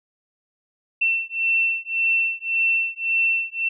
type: beating tone pair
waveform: sine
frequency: 2692 / 2693.8 Hz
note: E7 / E7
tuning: +36 / +37 cents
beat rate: 1.8 Hz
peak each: -22 dBFS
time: 1.01-3.69 s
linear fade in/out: 10 ms
effects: none